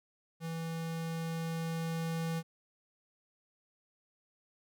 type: tone with level ramp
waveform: square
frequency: 164.3 Hz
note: E3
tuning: 5 cents flat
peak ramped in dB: -37 to -33 dBFS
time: 0.4-2.43 s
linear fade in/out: 50 ms
effects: none